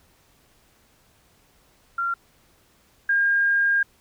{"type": "tone pair in turn", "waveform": "sine", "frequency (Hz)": [1379, 1613.8], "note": ["F6", "G6"], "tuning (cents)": [-22, 50], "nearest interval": "minor third", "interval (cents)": 272, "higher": "second", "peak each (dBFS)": [-22, -17], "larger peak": "second", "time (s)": [[1.98, 2.14], [3.09, 3.83]], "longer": "second", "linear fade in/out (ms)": 5, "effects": ["pink hiss -60 dBFS RMS until 4 s"]}